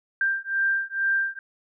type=beating tone pair; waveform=sine; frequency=1581 / 1583.2 Hz; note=G6 / G6; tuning=+14 / +17 cents; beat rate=2.2 Hz; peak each=-25 dBFS; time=0.21-1.39 s; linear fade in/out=2 ms; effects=none